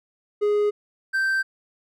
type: tone pair in turn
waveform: triangle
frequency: 415.3 / 1561.2 Hz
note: G#4 / G6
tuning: 0 / -8 cents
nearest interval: octave + major seventh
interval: 2292 cents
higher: second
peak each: -16 / -18 dBFS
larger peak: first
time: 0.41-0.71 / 1.13-1.43 s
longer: neither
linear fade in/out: 20 ms
effects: none